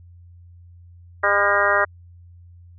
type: harmonic tone with a mistuned harmonic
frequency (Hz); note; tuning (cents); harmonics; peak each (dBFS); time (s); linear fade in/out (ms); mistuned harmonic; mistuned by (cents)
202; G#3; -48; 2 / 3 / 4 / 5 / 6 / 7 / 8 / 9; -28 / -22 / -28 / -25 / -22 / -23 / -23 / -23; 1.23-1.85; 10; 9; +57
effects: added 87 Hz sine -43 dBFS peak until 2.78 s